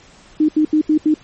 sine tone bursts, 307.7 Hz, D#4, 19 cents flat, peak -10 dBFS, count 5, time 0.4-1.142 s, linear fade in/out 5 ms, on 86 ms, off 78 ms, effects pink hiss -46 dBFS RMS until 1.23 s + MP3 32 kbps

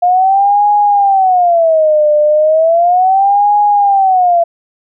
sine tone with vibrato, 704 Hz, F5, 14 cents sharp, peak -6 dBFS, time 0.02-4.44 s, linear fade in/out 10 ms, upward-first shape sine, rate 0.35 Hz, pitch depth 280 cents each way, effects none

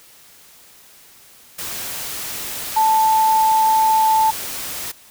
sine tone in noise, 880 Hz, A5, in tune, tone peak -12 dBFS, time 2.76-4.31 s, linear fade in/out 10 ms, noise white, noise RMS -28 dBFS, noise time 1.58-4.92 s, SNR +13 dB, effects white hiss -47 dBFS RMS until 5.1 s

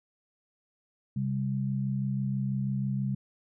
sine tone pair together, 132.75 / 198.9 Hz, C3 / G3, +25 / +25 cents, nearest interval perfect fifth, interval 700 cents, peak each -29 / -31 dBFS, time 1.16-3.15 s, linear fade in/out 5 ms, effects none

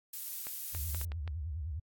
violet noise, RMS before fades -39 dBFS, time 0.13-1.05 s, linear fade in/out 5 ms
clicks, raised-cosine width 0.3 ms, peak -29 dBFS, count 6, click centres 0.469 / 0.749 / 0.947 / 1.014 / 1.119 / 1.277 s
sine tone with vibrato, 77.78 Hz, D#2, in tune, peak -35 dBFS, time 0.74-1.8 s, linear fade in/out 10 ms, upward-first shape sine, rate 9.8 Hz, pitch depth 220 cents each way
effects AAC 64 kbps

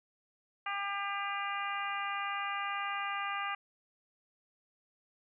harmonic tone, 400.1 Hz, G4, 35 cents sharp, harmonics 2 / 3 / 4 / 5 / 6 / 7, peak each -40 / -37 / -42 / -42 / -43 / -44 dBFS, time 0.66-3.55 s, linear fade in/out 5 ms, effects none

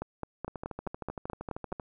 two click trains, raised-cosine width 1 ms, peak -20 / -23 dBFS, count 9 / 18, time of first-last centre 0.02-1.726 / 0.48-1.798 s, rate 4.69 / 12.9 Hz, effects none

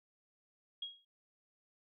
sine tone with exponential decay, 3289 Hz, G#7, 18 cents flat, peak -36 dBFS, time 0.82-1.05 s, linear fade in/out 5 ms, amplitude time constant 50 ms, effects none

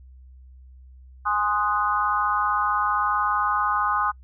sine chord, Ab dominant seventh, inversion none, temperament equal, 830.6 / 1046.5 / 1244.5 / 1480 Hz, Ab5 / C6 / Eb6 / Gb6, 0 / 0 / 0 / 0 cents, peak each -27 / -26 / -23 / -29 dBFS, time 1.25-4.12 s, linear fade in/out 20 ms, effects noise-tail reverb RT60 0.1 s tail -26 dB re dry + added 64 Hz sine -44 dBFS peak until 4.23 s

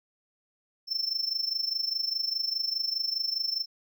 triangle tone with amplitude modulation, 5340 Hz, E8, 22 cents sharp, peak -23 dBFS, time 0.87-3.66 s, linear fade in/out 50 ms, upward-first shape sine, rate 24.9 Hz, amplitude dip 80%, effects none

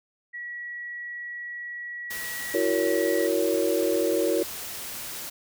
sine tone, 1927 Hz, B6, 43 cents flat, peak -33 dBFS, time 0.33-3.28 s, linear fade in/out 20 ms
white noise, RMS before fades -36 dBFS, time 2.1-5.3 s, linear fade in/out 10 ms
sine chord, F# dominant seventh, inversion third, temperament equal with one note detuned, 329.6 / 370 / 466.2 / 562.1 Hz, E4 / F#4 / A#4 / C#5, 0 / 0 / 0 / +24 cents, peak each -27 dBFS, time 2.54-4.43 s, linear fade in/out 5 ms
effects none

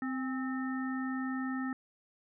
harmonic tone with a mistuned harmonic, 260 Hz, C4, 11 cents flat, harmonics 1 / 3 / 5 / 7, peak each -33 / -46 / -43 / -43 dBFS, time 0.02-1.73 s, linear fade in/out 2 ms, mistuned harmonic 3, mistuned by +55 cents, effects none

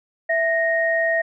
sine tone pair together, 659.3 / 1863.7 Hz, E5 / A#6, 0 / -1 cents, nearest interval octave + tritone, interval 1799 cents, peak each -20 / -20 dBFS, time 0.29-1.22 s, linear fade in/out 10 ms, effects none

